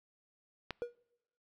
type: click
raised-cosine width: 0.3 ms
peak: -21 dBFS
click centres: 0.707 s
type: tone with exponential decay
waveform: triangle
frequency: 480 Hz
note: B4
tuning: 49 cents flat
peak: -29 dBFS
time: 0.82-0.95 s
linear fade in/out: 0 ms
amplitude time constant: 27 ms
effects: noise-tail reverb RT60 0.9 s tail -26 dB re dry